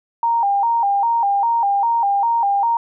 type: tone with vibrato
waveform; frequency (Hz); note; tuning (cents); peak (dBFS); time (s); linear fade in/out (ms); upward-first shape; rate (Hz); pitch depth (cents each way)
sine; 863; A5; -34; -14; 0.23-2.77; 2; square; 2.5; 130
effects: none